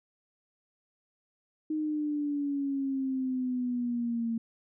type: exponential sweep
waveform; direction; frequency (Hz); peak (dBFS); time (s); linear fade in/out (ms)
sine; down; 311.1 to 227.5; -28; 1.7-4.38; 5
effects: none